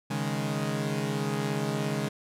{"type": "chord", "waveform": "sawtooth", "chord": "C# suspended second", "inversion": "none", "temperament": "equal", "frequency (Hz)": [138.59, 155.56, 207.7], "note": ["C#3", "D#3", "G#3"], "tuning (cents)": [0, 0, 0], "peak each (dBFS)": [-28, -29, -28], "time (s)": [0.1, 2.09], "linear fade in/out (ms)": 10, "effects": ["low-pass 12000 Hz 12 dB/octave"]}